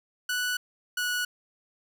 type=tone pair in turn; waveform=sawtooth; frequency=1480 / 1468.9 Hz; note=F#6 / F#6; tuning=0 / -13 cents; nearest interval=unison; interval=13 cents; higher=first; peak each=-23 dBFS; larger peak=neither; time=0.29-0.57 / 0.97-1.25 s; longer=neither; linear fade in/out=5 ms; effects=none